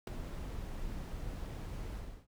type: noise with ADSR envelope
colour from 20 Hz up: brown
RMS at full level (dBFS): -30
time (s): 0.07-2.27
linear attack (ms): 4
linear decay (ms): 8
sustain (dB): -11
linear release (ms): 330
effects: none